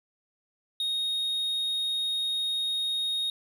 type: tone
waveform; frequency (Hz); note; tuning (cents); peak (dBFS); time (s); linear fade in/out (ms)
triangle; 3729; A#7; 0; -25; 0.8-3.3; 2
effects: none